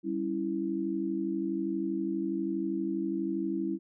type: chord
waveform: sine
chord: C# diminished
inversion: second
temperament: equal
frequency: 196 / 277.2 / 329.6 Hz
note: G3 / C#4 / E4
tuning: 0 / 0 / 0 cents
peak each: -35 / -35 / -31 dBFS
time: 0.03-3.79 s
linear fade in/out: 50 ms
effects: none